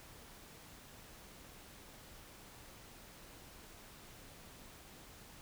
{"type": "silence", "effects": ["pink hiss -56 dBFS RMS until 5.41 s"]}